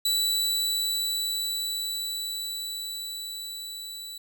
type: tone with level ramp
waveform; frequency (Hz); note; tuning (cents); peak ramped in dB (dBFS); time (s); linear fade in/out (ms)
sawtooth; 3951; B7; 0; -19 to -34; 0.05-4.18; 5
effects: none